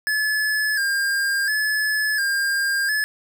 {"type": "tone with vibrato", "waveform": "square", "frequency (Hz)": 1661.2, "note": "G#6", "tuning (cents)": 0, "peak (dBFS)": -20, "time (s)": [0.07, 3.04], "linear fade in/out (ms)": 0, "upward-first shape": "square", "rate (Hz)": 0.71, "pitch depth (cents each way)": 59, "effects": []}